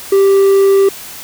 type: tone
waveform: triangle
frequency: 392 Hz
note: G4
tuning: in tune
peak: -4 dBFS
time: 0.12-0.89 s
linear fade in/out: 5 ms
effects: white hiss -30 dBFS RMS until 1.23 s